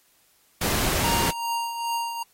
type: noise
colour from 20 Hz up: pink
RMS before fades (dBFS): -25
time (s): 0.61-1.31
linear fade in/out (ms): 5
type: tone with tremolo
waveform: square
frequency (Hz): 932.3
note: A#5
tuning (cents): 0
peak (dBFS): -24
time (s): 1.04-2.23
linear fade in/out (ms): 5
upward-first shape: triangle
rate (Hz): 2.5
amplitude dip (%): 60
effects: white hiss -62 dBFS RMS until 2.33 s + AAC 48 kbps